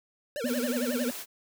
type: tone with vibrato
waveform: square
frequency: 523.3 Hz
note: C5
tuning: in tune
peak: -32 dBFS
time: 0.36-1.1 s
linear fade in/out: 0 ms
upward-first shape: sine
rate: 11 Hz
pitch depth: 260 cents each way
type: high-pass noise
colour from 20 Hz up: white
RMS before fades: -39 dBFS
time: 0.44-1.26 s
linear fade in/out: 50 ms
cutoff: 250 Hz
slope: 12 dB/octave
type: tone with tremolo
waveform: sine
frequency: 244.8 Hz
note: B3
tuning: 15 cents flat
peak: -25 dBFS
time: 0.44-1.11 s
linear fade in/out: 2 ms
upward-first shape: triangle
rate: 16 Hz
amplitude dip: 75%
effects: none